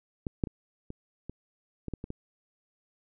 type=clicks; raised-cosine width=3 ms; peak=-19 / -13 / -25 / -26 / -25 / -22 / -20 / -24 / -23 dBFS; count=9; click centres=0.268 / 0.438 / 0.472 / 0.904 / 1.296 / 1.883 / 1.937 / 2.041 / 2.104 s; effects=none